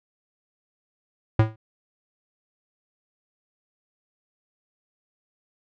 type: tone with exponential decay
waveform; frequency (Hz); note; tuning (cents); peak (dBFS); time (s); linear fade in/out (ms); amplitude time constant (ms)
square; 110; A2; 0; -12; 1.39-1.56; 5; 35
effects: low-pass 2000 Hz 12 dB/octave